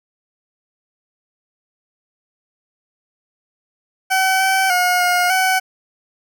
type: tone with pitch steps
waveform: 20% pulse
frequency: 760 / 766 / 720 / 715 / 753 Hz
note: F#5 / G5 / F#5 / F5 / F#5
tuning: +46 / -40 / -47 / +41 / +30 cents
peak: -9 dBFS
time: 4.1-5.6 s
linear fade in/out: 20 ms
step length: 300 ms
effects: none